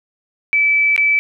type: tone with dropouts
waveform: sine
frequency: 2308 Hz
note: D7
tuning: 31 cents flat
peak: -11 dBFS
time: 0.53-1.19 s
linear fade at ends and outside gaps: 0 ms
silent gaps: 0.963-0.978 s
effects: none